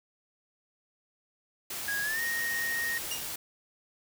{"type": "noise", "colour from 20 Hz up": "white", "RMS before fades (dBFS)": -37, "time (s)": [1.7, 3.36], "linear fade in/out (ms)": 5}
{"type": "tone with pitch glide", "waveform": "triangle", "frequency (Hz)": [1650, 1862.8], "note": ["G#6", "A#6"], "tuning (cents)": [-12, -2], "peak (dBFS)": -28, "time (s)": [1.88, 2.98], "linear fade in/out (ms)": 2, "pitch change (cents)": 210, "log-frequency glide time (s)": [2.02, 2.21]}
{"type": "tone with exponential decay", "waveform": "20% pulse", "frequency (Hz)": 2837, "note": "F7", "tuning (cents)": 27, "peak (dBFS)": -26, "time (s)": [3.11, 3.33], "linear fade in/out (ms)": 5, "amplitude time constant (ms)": 47}
{"effects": []}